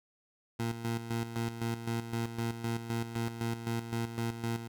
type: tone with tremolo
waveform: 20% pulse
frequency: 115.9 Hz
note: A#2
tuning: 10 cents flat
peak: -26 dBFS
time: 0.59-4.68 s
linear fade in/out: 10 ms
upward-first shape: square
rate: 3.9 Hz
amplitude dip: 65%
effects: none